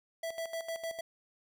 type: tone with tremolo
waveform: square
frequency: 659.3 Hz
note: E5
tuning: in tune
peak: -35 dBFS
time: 0.23-1.01 s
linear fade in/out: 5 ms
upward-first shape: square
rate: 6.6 Hz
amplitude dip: 70%
effects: none